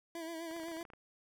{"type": "tone with vibrato", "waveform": "25% pulse", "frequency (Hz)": 329.6, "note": "E4", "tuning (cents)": 0, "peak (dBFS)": -37, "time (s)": [0.15, 0.83], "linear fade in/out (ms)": 2, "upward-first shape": "sine", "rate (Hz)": 7.9, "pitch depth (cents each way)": 51}
{"type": "clicks", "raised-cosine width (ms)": 0.5, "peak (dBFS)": -38, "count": 11, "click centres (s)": [0.512, 0.565, 0.599, 0.635, 0.684, 0.716, 0.768, 0.812, 0.852, 0.902, 0.935]}
{"effects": []}